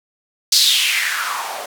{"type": "noise with band-pass filter sweep", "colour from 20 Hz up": "blue", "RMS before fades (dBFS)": -18, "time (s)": [0.52, 1.66], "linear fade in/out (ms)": 5, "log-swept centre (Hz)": [4900, 600], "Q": 4, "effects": []}